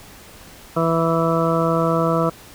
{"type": "harmonic tone", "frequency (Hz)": 164.81, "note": "E3", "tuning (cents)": 0, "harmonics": [1, 2, 3, 4, 6, 7, 8], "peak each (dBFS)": [-21, -24, -22, -23, -28, -26, -25], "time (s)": [0.76, 2.3], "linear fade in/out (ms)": 10, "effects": ["pink hiss -43 dBFS RMS until 2.54 s"]}